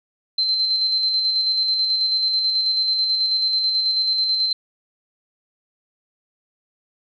sine tone with tremolo, 4100 Hz, C8, 36 cents flat, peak -16 dBFS, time 0.38-4.53 s, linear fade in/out 5 ms, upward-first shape square, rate 9.2 Hz, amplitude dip 30%, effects none

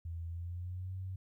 sine tone with pitch glide, 83.7 to 93.95 Hz, E2 to F#2, +27 to +27 cents, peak -38 dBFS, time 0.05-1.16 s, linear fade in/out 5 ms, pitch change +200 cents, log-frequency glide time 0.27-0.94 s, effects 13-bit

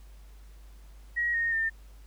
sine tone with pitch steps, 1901 / 1852.2 / 1804.7 Hz, A#6 / A#6 / A6, +33 / -12 / +43 cents, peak -25 dBFS, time 1.16-1.7 s, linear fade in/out 20 ms, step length 180 ms, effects added 50 Hz sine -47 dBFS peak until 2.06 s + pink hiss -62 dBFS RMS until 2.06 s

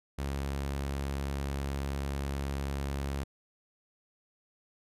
sawtooth tone, 69.3 Hz, C#2, in tune, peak -28 dBFS, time 0.18-3.24 s, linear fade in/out 10 ms, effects resampled to 32000 Hz

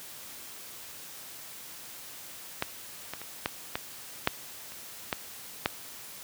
clicks, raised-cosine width 0.3 ms, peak -11 / -19 / -25 / -11 / -13 / -6 / -30 / -11 / -8 dBFS, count 9, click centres 2.624 / 3.136 / 3.216 / 3.459 / 3.755 / 4.274 / 4.72 / 5.128 / 5.659 s, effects white hiss -45 dBFS RMS until 6.23 s + high-pass 60 Hz 12 dB/octave

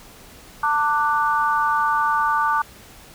sine chord, D major, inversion second, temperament equal with one note detuned, 894.3 / 1174.7 / 1480 Hz, A5 / D6 / F#6, +28 / 0 / 0 cents, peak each -21 / -20 / -24 dBFS, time 0.63-2.62 s, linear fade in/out 5 ms, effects pink hiss -45 dBFS RMS until 3.14 s

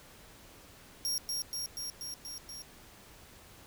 sawtooth tone with echo, 5588 Hz, F8, in tune, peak -28 dBFS, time 1.05-1.18 s, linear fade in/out 0 ms, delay 240 ms, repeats 6, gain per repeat -2 dB, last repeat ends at 2.62 s, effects pink hiss -55 dBFS RMS until 3.66 s

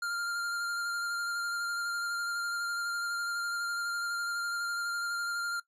square tone with vibrato, 1396.9 Hz, F6, in tune, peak -32 dBFS, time 0.02-5.6 s, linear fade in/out 5 ms, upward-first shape square, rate 12 Hz, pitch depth 12 cents each way, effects noise-tail reverb RT60 0.1 s tail -18 dB re dry + low-pass 10000 Hz 12 dB/octave

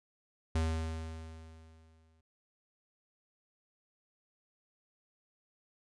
square tone with exponential decay, 80.5 Hz, E2, 41 cents flat, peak -28 dBFS, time 0.55-2.21 s, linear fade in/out 5 ms, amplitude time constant 360 ms, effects resampled to 22050 Hz

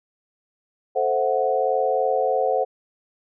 sine chord, F# half-diminished seventh, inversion first, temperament equal, 440 / 523.3 / 659.3 / 740 Hz, A4 / C5 / E5 / F#5, 0 / 0 / 0 / 0 cents, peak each -25 / -22 / -28 / -23 dBFS, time 0.95-2.65 s, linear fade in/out 20 ms, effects none

